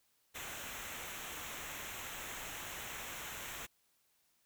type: noise with comb filter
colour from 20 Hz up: pink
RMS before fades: -45 dBFS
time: 0.34-3.67 s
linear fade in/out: 20 ms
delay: 0.21 ms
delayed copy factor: -0.7
effects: white hiss -75 dBFS RMS until 4.45 s